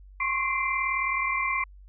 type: tone cluster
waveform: sine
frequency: 1061 / 1100 / 2074 / 2360 Hz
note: C6 / C#6 / C7 / D7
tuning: +24 / -14 / -16 / +8 cents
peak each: -31 / -31 / -28 / -31 dBFS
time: 0.2-1.64 s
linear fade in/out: 5 ms
effects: added 48 Hz sine -46 dBFS peak until 1.88 s